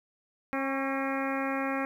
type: harmonic tone with a mistuned harmonic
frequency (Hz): 270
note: C#4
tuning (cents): -45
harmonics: 1 / 2 / 3 / 4 / 5 / 6 / 7 / 8 / 9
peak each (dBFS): -32 / -35 / -37 / -38 / -39 / -40 / -40 / -41 / -42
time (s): 0.53-1.85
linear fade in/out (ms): 0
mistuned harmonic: 4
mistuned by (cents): +40
effects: 10-bit